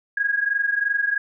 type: tone pair together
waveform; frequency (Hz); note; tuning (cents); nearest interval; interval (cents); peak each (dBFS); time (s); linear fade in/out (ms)
sine; 1638.3 / 1661.2; G#6 / G#6; -24 / 0; unison; 24; -21 / -24; 0.17-1.18; 5
effects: none